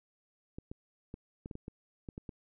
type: clicks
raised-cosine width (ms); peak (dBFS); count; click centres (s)
3; -29; 10; 0.585 / 0.715 / 1.141 / 1.459 / 1.512 / 1.554 / 1.681 / 2.088 / 2.179 / 2.292
effects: none